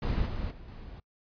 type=noise with level steps; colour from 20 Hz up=brown; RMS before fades=-29 / -34 / -47 / -44 dBFS; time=0.02-1 s; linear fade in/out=5 ms; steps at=0.25 / 0.5 / 0.67 s; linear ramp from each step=20 ms; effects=noise-tail reverb RT60 0.1 s tail -25 dB re dry + resampled to 11025 Hz